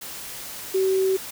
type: tone in noise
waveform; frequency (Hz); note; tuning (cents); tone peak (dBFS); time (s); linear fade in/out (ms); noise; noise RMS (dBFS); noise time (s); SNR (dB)
sine; 380.8; F#4; +50; -18; 0.74-1.17; 10; white; -36; 0.01-1.31; +15
effects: none